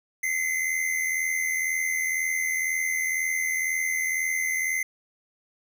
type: tone pair together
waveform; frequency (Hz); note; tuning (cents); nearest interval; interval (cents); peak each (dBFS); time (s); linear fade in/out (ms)
square; 2046 / 2128; C7 / C7; -39 / +29; minor second; 68; -26 / -32; 0.23-4.83; 5
effects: none